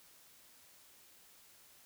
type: silence
effects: white hiss -62 dBFS RMS until 1.85 s